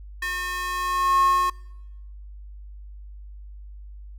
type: tone with high-pass filter sweep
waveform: square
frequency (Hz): 362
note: F#4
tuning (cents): -38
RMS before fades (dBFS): -23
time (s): 0.22-1.5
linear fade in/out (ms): 5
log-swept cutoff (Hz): 1600 to 970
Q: 8
effects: noise-tail reverb RT60 1.0 s tail -24 dB re dry + added 50 Hz sine -38 dBFS peak until 4.18 s